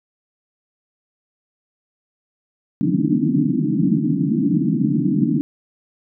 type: band-pass noise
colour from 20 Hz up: white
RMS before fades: -18 dBFS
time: 2.81-5.41 s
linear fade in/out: 0 ms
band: 140 to 320 Hz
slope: 96 dB/octave
effects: none